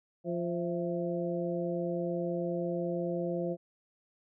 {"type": "harmonic tone with a mistuned harmonic", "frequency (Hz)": 174.2, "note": "F3", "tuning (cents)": -4, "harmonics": [1, 2, 3, 4], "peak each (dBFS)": [-35, -35, -35, -40], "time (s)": [0.24, 3.57], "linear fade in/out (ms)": 50, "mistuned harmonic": 4, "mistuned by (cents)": -74, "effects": []}